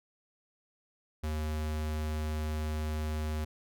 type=tone; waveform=square; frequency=77 Hz; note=D#2; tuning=17 cents flat; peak=-32 dBFS; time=1.23-3.45 s; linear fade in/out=10 ms; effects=none